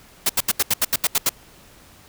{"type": "noise bursts", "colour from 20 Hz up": "white", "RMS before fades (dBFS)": -18, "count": 10, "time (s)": [0.26, 1.293], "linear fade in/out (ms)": 5, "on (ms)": 34, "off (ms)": 77, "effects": ["pink hiss -49 dBFS RMS until 2.08 s"]}